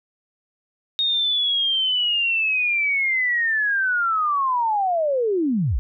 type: linear sweep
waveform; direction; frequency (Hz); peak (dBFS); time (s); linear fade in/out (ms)
sine; down; 3729 to 39.36; -18; 0.99-5.79; 0
effects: none